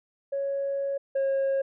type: tone pair in turn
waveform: sine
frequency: 554.4 / 543.3 Hz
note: C#5 / C#5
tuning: 0 / -35 cents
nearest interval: unison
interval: 35 cents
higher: first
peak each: -25 / -20 dBFS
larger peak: second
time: 0.32-0.98 / 1.15-1.62 s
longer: first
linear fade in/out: 10 ms
effects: tanh soft clip ceiling -22 dBFS